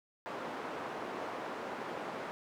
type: band-pass noise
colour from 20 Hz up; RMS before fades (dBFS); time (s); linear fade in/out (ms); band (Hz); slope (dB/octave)
white; -41; 0.26-2.31; 0; 240 to 1000; 12
effects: none